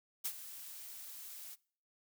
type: noise with ADSR envelope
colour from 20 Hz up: blue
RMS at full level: -36 dBFS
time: 0.24-1.56 s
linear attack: 15 ms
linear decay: 66 ms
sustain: -13 dB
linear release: 26 ms
effects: noise-tail reverb RT60 0.5 s tail -23 dB re dry